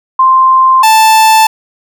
sine / 45% pulse tone pair in turn, 1046.5 / 880 Hz, C6 / A5, 0 / 0 cents, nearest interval minor third, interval 300 cents, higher first, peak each -3 dBFS, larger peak neither, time 0.19-0.83 / 0.83-1.47 s, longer neither, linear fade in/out 5 ms, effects none

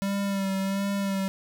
square tone with vibrato, 196 Hz, G3, in tune, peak -26 dBFS, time 0.02-1.28 s, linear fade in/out 0 ms, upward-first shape sine, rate 1.4 Hz, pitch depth 31 cents each way, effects none

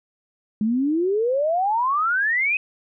sine exponential sweep, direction up, 207.1 to 2561 Hz, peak -18 dBFS, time 0.61-2.57 s, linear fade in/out 2 ms, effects none

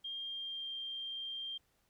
sine tone with pitch glide, 3209 to 3181 Hz, G7 to G7, +40 to +25 cents, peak -39 dBFS, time 0.04-1.58 s, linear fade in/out 10 ms, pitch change -15 cents, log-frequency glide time 0.18-0.74 s, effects pink hiss -75 dBFS RMS until 1.89 s

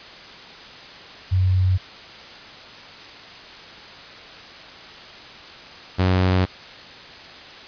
sine / sawtooth tone pair in turn, 92.9 / 92.48 Hz, F#2 / F#2, +7 / 0 cents, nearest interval unison, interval 7 cents, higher first, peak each -15 / -12 dBFS, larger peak second, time 1.31-1.78 / 5.98-6.46 s, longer second, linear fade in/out 20 ms, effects white hiss -40 dBFS RMS until 7.67 s + resampled to 11025 Hz

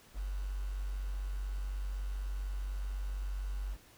sine tone with quantisation, 47.94 Hz, G1, 38 cents flat, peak -34 dBFS, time 0.14-3.77 s, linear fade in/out 50 ms, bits 9, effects pink hiss -60 dBFS RMS until 3.97 s

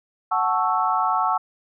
sine chord, F# minor seventh, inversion none, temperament equal, 740 / 880 / 1108.7 / 1318.5 Hz, F#5 / A5 / C#6 / E6, 0 / 0 / 0 / 0 cents, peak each -24 dBFS, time 0.31-1.38 s, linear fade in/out 10 ms, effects none

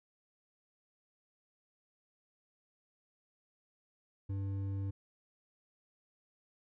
sine tone with hard clipping, 98 Hz, G2, in tune, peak -36 dBFS, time 4.29-4.91 s, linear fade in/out 10 ms, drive 7 dB, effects none

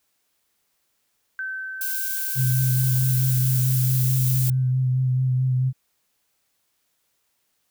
sine tone with exponential decay, 1540 Hz, G6, 31 cents flat, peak -26 dBFS, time 1.39-4.71 s, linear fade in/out 1 ms, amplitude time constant 720 ms
violet noise, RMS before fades -27 dBFS, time 1.81-4.5 s, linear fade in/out 2 ms
sine tone with vibrato, 128.6 Hz, C3, 30 cents flat, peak -18 dBFS, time 2.35-5.73 s, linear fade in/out 50 ms, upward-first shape sine, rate 4.6 Hz, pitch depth 23 cents each way
effects white hiss -71 dBFS RMS until 7.7 s

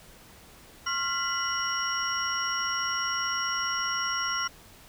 sine tone cluster, 1070 / 1385 / 1995 / 2944 / 5590 Hz, C6 / F6 / B6 / F#7 / F8, +38 / -15 / +17 / -9 / +1 cents, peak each -35 / -30 / -37 / -36 / -32 dBFS, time 0.86-4.48 s, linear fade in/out 10 ms, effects pink hiss -52 dBFS RMS until 4.88 s

